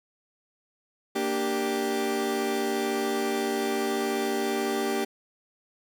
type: chord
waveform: 30% pulse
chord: G minor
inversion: first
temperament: equal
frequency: 233.1 / 293.7 / 392 Hz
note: Bb3 / D4 / G4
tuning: 0 / 0 / 0 cents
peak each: -29 / -30 / -25 dBFS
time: 1.15-5.05 s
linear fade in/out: 10 ms
effects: none